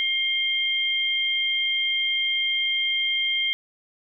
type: tone pair together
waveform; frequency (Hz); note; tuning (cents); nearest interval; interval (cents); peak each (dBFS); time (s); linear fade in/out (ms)
sine; 2127 / 3178; C7 / G7; +28 / +23; perfect fifth; 695; -25 / -23; 0-3.53; 0
effects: none